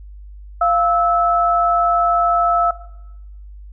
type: tone pair together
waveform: sine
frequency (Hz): 693.6 / 1307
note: F5 / E6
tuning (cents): -12 / -15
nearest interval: major seventh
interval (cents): 1097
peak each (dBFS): -15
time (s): 0.61-2.71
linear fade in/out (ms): 5
effects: noise-tail reverb RT60 0.9 s tail -17 dB re dry + added 50 Hz sine -34 dBFS peak until 3.72 s